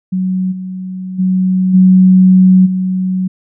sine tone with level steps, 185.9 Hz, F#3, 8 cents sharp, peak -12 / -20 / -9 / -3 / -12 dBFS, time 0.12-3.28 s, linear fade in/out 10 ms, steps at 0.51 / 1.18 / 1.73 / 2.65 s, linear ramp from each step 20 ms, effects none

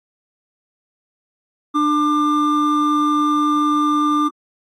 triangle tone pair together, 298.2 / 1193 Hz, D4 / D6, +27 / +27 cents, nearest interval 2 octaves, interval 2400 cents, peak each -15 dBFS, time 1.74-4.29 s, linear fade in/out 20 ms, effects AAC 48 kbps

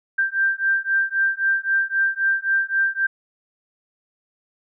sine beating tone pair, 1575 / 1578.8 Hz, G6 / G6, +8 / +12 cents, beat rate 3.8 Hz, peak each -21 dBFS, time 0.18-3.07 s, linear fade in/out 10 ms, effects none

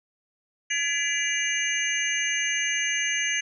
sine tone cluster, 1692 / 2008 / 2339 / 2853 / 6290 Hz, G#6 / B6 / D7 / F7 / G8, +32 / +28 / -8 / +36 / +5 cents, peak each -30 dBFS, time 0.7-3.41 s, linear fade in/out 10 ms, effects none

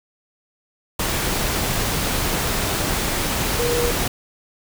sine tone in noise, 479.5 Hz, A#4, 49 cents sharp, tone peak -20 dBFS, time 3.59-3.91 s, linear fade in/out 5 ms, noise pink, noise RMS -22 dBFS, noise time 0.99-4.08 s, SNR -1 dB, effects none

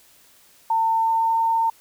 sine tone with pitch glide, 900 to 908.4 Hz, A5 to A#5, +39 to -45 cents, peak -17 dBFS, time 0.7-1.7 s, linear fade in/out 5 ms, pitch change +16 cents, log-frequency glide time 0.92-1.42 s, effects white hiss -54 dBFS RMS until 1.8 s

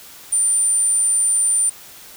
sine tone, 9110 Hz, C#9, 46 cents sharp, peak -14 dBFS, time 0.32-1.7 s, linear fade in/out 10 ms, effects white hiss -41 dBFS RMS until 2.16 s

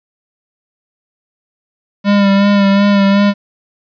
square tone with vibrato, 200 Hz, G3, 35 cents sharp, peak -8 dBFS, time 2.04-3.34 s, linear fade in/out 50 ms, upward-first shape sine, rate 2.7 Hz, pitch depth 29 cents each way, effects resampled to 11025 Hz + 7-bit

